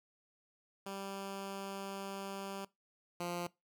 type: tone pair in turn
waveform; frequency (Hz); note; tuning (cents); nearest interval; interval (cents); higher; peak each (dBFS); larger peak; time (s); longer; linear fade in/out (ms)
10% pulse; 196 / 174.62; G3 / F3; 0 / 0; major second; 200; first; -33 / -29; second; 0.86-2.65 / 3.2-3.47; first; 5
effects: noise-tail reverb RT60 0.2 s tail -21 dB re dry